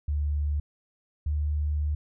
sine tone pair in turn, 73.42 / 74.57 Hz, D2 / D2, 0 / +27 cents, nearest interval unison, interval 27 cents, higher second, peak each -24 dBFS, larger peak neither, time 0.08-0.6 / 1.26-1.95 s, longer second, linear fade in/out 5 ms, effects none

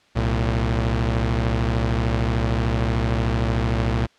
sawtooth tone pair together, 63.39 / 113.5 Hz, B1 / A#2, +46 / -46 cents, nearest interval minor seventh, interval 1008 cents, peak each -18 dBFS, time 0.15-4.07 s, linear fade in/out 20 ms, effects white hiss -57 dBFS RMS until 4.18 s + low-pass 4000 Hz 12 dB/octave

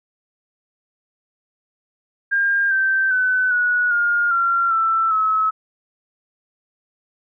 sine tone with pitch steps, 1606 / 1556.7 / 1508.9 / 1462.5 / 1417.6 / 1374.1 / 1331.9 / 1291 Hz, G6 / G6 / F#6 / F#6 / F6 / F6 / E6 / E6, +41 / -13 / +34 / -21 / +25 / -29 / +17 / -37 cents, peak -15 dBFS, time 2.31-5.51 s, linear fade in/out 20 ms, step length 400 ms, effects none

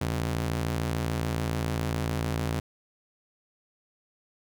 sawtooth ring-modulated tone, 113.4 Hz, A#2, 47 cents flat, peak -20 dBFS, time 0.01-2.6 s, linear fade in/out 5 ms, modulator 30.1 Hz, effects none

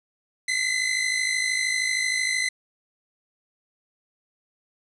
sawtooth tone pair together, 2011 / 2064 Hz, B6 / C7, +31 / -24 cents, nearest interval unison, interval 45 cents, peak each -22 dBFS, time 0.48-2.49 s, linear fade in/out 5 ms, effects resampled to 24000 Hz + 9-bit

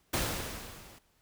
pink noise with level ramp, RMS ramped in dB -29 to -55 dBFS, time 0.13-0.99 s, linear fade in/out 10 ms, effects pink hiss -70 dBFS RMS until 1.21 s

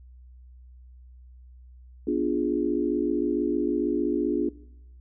sine chord, B diminished seventh, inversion none, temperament equal, 246.9 / 293.7 / 349.2 / 415.3 Hz, B3 / D4 / F4 / Ab4, 0 / 0 / 0 / 0 cents, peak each -30 / -26 / -27 / -30 dBFS, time 2.07-4.49 s, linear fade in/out 5 ms, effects noise-tail reverb RT60 0.8 s tail -20 dB re dry + added 62 Hz sine -46 dBFS peak until 5 s

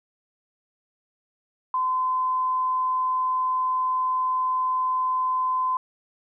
sine tone, 1025 Hz, C6, 36 cents flat, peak -21 dBFS, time 1.74-5.77 s, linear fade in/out 2 ms, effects none

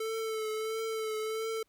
square tone with vibrato, 440 Hz, A4, in tune, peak -33 dBFS, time 0-1.63 s, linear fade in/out 5 ms, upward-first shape triangle, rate 1.5 Hz, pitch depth 33 cents each way, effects pink hiss -75 dBFS RMS until 1.68 s

